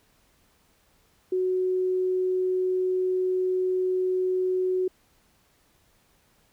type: tone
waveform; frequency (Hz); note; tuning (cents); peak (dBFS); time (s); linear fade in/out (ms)
sine; 369.7; F#4; -1; -22; 1.32-4.88; 5
effects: pink hiss -64 dBFS RMS until 6.52 s